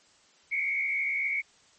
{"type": "tone with frequency modulation", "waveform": "sine", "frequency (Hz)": 2217, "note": "C#7", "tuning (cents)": 0, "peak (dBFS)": -26, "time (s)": [0.51, 1.42], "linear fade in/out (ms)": 20, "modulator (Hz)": 70.9, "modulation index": 1.2, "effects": ["white hiss -61 dBFS RMS until 1.78 s", "MP3 32 kbps"]}